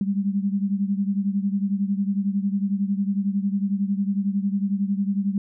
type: beating tone pair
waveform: sine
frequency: 196 / 207 Hz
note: G3 / G#3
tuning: 0 / -5 cents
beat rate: 11 Hz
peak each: -22 / -26 dBFS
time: 0.01-5.38 s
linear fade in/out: 2 ms
effects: none